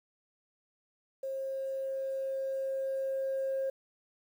sine tone with level ramp, 536 Hz, C5, 42 cents sharp, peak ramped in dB -33 to -28 dBFS, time 1.23-3.7 s, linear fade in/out 5 ms, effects tanh soft clip ceiling -27 dBFS + 10-bit

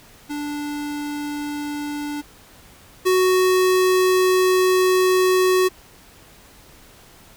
square tone pair in turn, 292.9 / 370.4 Hz, D4 / F#4, -5 / +2 cents, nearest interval major third, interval 407 cents, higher second, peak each -26 / -15 dBFS, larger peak second, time 0.29-2.22 / 3.05-5.69 s, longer second, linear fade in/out 20 ms, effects pink hiss -48 dBFS RMS until 7.36 s

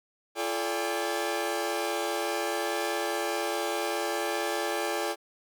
sawtooth tone cluster, 343 / 432.9 / 577 / 801 Hz, F4 / A4 / D5 / G5, -31 / -28 / -31 / +37 cents, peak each -30 dBFS, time 0.35-5.16 s, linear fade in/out 50 ms, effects none

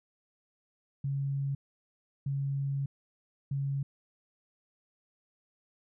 sine tone bursts at uneven times, 138.59 Hz, C#3, in tune, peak -29 dBFS, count 3, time 1.04-1.55 / 2.26-2.86 / 3.51-3.83 s, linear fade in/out 5 ms, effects none

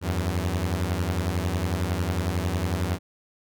sawtooth beating tone pair, 83 / 94 Hz, E2 / F#2, +12 / +28 cents, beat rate 11 Hz, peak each -23 dBFS, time 0.01-2.99 s, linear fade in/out 50 ms, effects none

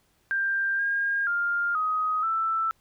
sine tone with pitch steps, 1587 / 1618 / 1402 / 1257 / 1326 Hz, G6 / G#6 / F6 / D#6 / E6, +21 / -46 / +6 / +17 / +10 cents, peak -23 dBFS, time 0.31-2.71 s, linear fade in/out 0 ms, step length 480 ms, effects pink hiss -67 dBFS RMS until 2.8 s

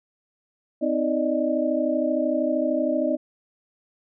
sine tone cluster, 259 / 314.2 / 586 / 619 Hz, C4 / D#4 / D5 / D#5, -17 / +17 / -4 / -9 cents, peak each -26 dBFS, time 0.81-3.17 s, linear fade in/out 20 ms, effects none

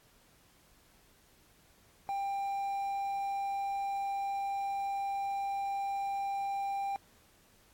triangle tone with quantisation, 793 Hz, G5, 20 cents sharp, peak -30 dBFS, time 2.09-6.96 s, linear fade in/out 0 ms, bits 10, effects pink hiss -64 dBFS RMS until 7.73 s + AAC 64 kbps

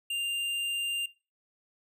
sine tone with tanh clipping, 2794 Hz, F7, in tune, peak -31 dBFS, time 0.1-1.06 s, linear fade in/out 5 ms, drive 12 dB, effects noise-tail reverb RT60 0.3 s tail -19 dB re dry

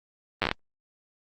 slowing click train, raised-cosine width 0.3 ms, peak -8 dBFS, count 7, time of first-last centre 0.42-0.514 s, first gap 9 ms, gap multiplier 1.22, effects Opus 24 kbps

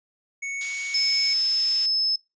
square tone with pitch glide, 2217 to 2230 Hz, C#7 to C#7, 0 to +10 cents, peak -29 dBFS, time 0.42-1.34 s, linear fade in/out 10 ms, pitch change +10 cents, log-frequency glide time 0.56-0.65 s
pink high-pass noise, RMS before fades -37 dBFS, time 0.61-1.86 s, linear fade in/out 2 ms, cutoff 3200 Hz, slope 12 dB/octave
sine tone, 5220 Hz, E8, 18 cents flat, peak -20 dBFS, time 0.94-2.16 s, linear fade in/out 5 ms
effects noise-tail reverb RT60 0.2 s tail -19 dB re dry + resampled to 16000 Hz

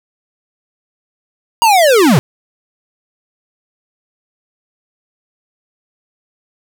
square linear sweep, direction down, 959 to 110 Hz, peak -7 dBFS, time 1.62-2.19 s, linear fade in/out 0 ms, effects none

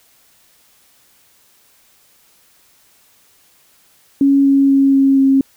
sine tone with pitch steps, 277.2 / 275.4 / 273.7 / 272 / 270.2 Hz, C#4 / C#4 / C#4 / C#4 / C#4, 0 / -11 / -22 / -33 / -44 cents, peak -8 dBFS, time 4.21-5.41 s, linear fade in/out 2 ms, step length 240 ms, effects white hiss -53 dBFS RMS until 5.56 s

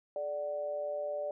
sine tone with amplitude modulation, 587.3 Hz, D5, in tune, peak -30 dBFS, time 0.16-1.31 s, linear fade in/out 2 ms, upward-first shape sine, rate 162 Hz, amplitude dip 65%, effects none

